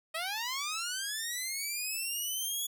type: linear sweep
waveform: 10% pulse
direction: up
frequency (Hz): 622.3 to 3400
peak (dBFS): -25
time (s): 0.14-2.67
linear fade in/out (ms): 10
effects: none